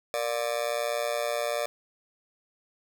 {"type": "tone with amplitude modulation", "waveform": "40% pulse", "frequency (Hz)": 589, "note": "D5", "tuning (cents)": 5, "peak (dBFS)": -22, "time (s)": [0.14, 1.66], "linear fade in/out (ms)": 0, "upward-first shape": "sine", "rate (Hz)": 121, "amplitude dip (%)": 100, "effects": []}